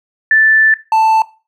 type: tone pair in turn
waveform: sine / triangle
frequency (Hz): 1760 / 883.1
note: A6 / A5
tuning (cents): 0 / +6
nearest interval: octave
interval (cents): 1194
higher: first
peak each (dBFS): -6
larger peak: neither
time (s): 0.31-0.74 / 0.92-1.22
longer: first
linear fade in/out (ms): 2
effects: noise-tail reverb RT60 0.3 s tail -17 dB re dry